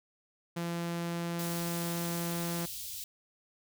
sawtooth tone, 170.5 Hz, F3, 41 cents flat, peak -29 dBFS, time 0.56-2.66 s, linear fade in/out 10 ms
white band-stop noise, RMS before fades -41 dBFS, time 1.39-3.04 s, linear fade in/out 2 ms, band 120 to 3100 Hz, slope 24 dB/octave
effects none

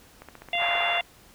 click train, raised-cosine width 0.5 ms, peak -27 dBFS, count 9, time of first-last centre 0.22-0.753 s, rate 15 Hz
harmonic tone, 694 Hz, F5, 11 cents flat, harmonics 1 / 3 / 4 / 5, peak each -28 / -29 / -28 / -32 dBFS, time 0.53-1.01 s, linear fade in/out 2 ms
pink band-pass noise, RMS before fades -31 dBFS, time 0.57-1.02 s, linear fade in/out 50 ms, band 700 to 2100 Hz, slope 24 dB/octave
effects pink hiss -54 dBFS RMS until 1.34 s

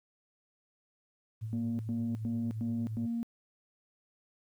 sine tone with tremolo, 110 Hz, A2, in tune, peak -33 dBFS, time 1.41-3.07 s, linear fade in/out 20 ms, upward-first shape sine, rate 8.7 Hz, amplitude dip 40%
sine tone bursts, 233.1 Hz, A#3, in tune, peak -30 dBFS, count 5, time 1.53-3.23 s, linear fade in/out 0 ms, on 260 ms, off 100 ms
effects tanh soft clip ceiling -26 dBFS + 11-bit

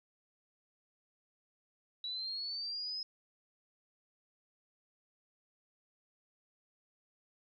sine linear sweep, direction up, 3900 to 5130 Hz, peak -37 dBFS, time 2.04-3.03 s, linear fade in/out 2 ms, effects none

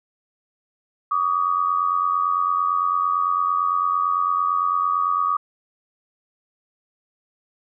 sine tone pair together, 1146.1 / 1235 Hz, D6 / D#6, -43 / -13 cents, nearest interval minor second, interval 130 cents, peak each -21 dBFS, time 1.11-5.37 s, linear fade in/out 5 ms, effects none

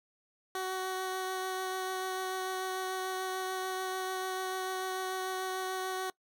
15% pulse tone with vibrato, 374.7 Hz, F#4, 22 cents sharp, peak -27 dBFS, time 0.55-6.1 s, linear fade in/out 2 ms, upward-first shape sine, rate 6.8 Hz, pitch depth 10 cents each way, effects noise-tail reverb RT60 0.1 s tail -22 dB re dry

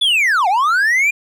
triangle linear two-way sweep, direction down then up, 3520 to 697 to 2439 Hz, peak -10 dBFS, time 0.01-1.11 s, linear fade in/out 10 ms, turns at 0.48 s, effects none

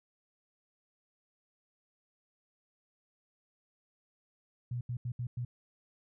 sine tone bursts at uneven times, 121.8 Hz, B2, 24 cents flat, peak -33 dBFS, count 5, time 4.71-4.81 / 4.89-4.97 / 5.05-5.12 / 5.19-5.27 / 5.37-5.45 s, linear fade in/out 5 ms, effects none

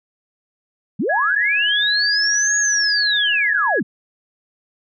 sine linear two-way sweep, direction up then down, 148.9 to 6720 to 148.9 Hz, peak -17 dBFS, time 0.99-3.83 s, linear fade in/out 10 ms, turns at 2.57 s
sine tone, 1671 Hz, G#6, 10 cents sharp, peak -18 dBFS, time 1.09-3.8 s, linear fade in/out 10 ms
effects none

